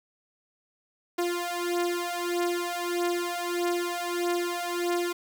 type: beating tone pair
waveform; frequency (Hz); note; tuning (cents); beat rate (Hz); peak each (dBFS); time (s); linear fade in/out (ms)
sawtooth; 348.6 / 350.2; F4 / F4; -3 / +5; 1.6; -26; 1.18-5.13; 10
effects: 8-bit